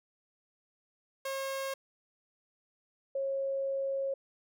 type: tone pair in turn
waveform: sawtooth / sine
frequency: 540 / 544.4 Hz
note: C#5 / C#5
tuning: -45 / -31 cents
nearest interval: unison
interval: 14 cents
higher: second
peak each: -30 / -30 dBFS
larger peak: neither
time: 1.25-1.74 / 3.15-4.14 s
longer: second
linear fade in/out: 5 ms
effects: none